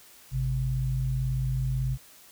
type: tone pair together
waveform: sine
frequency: 52.52 / 130.81 Hz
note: G#1 / C3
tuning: +20 / 0 cents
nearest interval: octave + major third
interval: 1580 cents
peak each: -30 / -26 dBFS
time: 0.31-1.98 s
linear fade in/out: 50 ms
effects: white hiss -53 dBFS RMS until 2.31 s